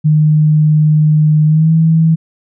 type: tone with pitch glide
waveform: sine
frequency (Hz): 153.1 to 161.64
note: D#3 to E3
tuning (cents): -28 to -34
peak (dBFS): -6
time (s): 0.04-2.16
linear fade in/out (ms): 20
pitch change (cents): +94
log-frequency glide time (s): 1.46-1.72
effects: none